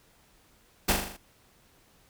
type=noise with echo; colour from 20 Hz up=pink; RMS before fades=-23 dBFS; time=0.88-0.93 s; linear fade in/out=10 ms; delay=40 ms; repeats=6; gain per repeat=-4 dB; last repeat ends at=1.17 s; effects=pink hiss -62 dBFS RMS until 2.09 s